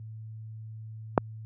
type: click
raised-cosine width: 1 ms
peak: -4 dBFS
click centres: 1.178 s
effects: added 110 Hz sine -38 dBFS peak until 1.45 s + high-pass 80 Hz 12 dB/octave